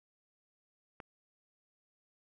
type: click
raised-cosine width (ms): 0.5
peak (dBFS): -30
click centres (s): 1.002
effects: none